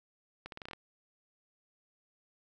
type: accelerating click train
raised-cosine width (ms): 0.3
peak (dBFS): -27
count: 8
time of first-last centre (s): 0.46-0.733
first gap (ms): 62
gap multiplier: 0.84
effects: none